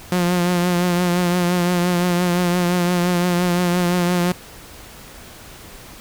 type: tone with vibrato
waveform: sawtooth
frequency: 177 Hz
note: F3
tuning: 23 cents sharp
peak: -12 dBFS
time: 0.12-4.32 s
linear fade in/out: 2 ms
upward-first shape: triangle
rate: 5.8 Hz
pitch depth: 42 cents each way
effects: pink hiss -40 dBFS RMS until 6 s